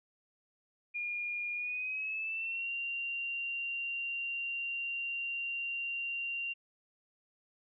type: tone with pitch glide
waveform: sine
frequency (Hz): 2424 to 2768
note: D#7 to F7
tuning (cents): -46 to -16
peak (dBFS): -34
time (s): 0.94-6.54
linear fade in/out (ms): 20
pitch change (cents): +230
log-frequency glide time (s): 1.54-2.71
effects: none